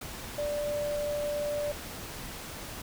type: tone in noise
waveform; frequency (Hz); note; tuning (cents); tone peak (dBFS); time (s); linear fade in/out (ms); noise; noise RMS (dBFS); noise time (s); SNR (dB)
sine; 587.3; D5; 0; -29; 0.38-1.72; 5; pink; -41; 0.01-2.82; +9
effects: none